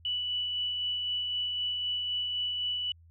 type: tone with tremolo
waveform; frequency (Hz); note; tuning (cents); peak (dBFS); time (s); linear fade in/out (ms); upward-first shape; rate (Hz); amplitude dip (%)
sine; 2961; F#7; +1; -28; 0.05-2.92; 2; sine; 3.9; 25
effects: added 83 Hz sine -54 dBFS peak until 3.1 s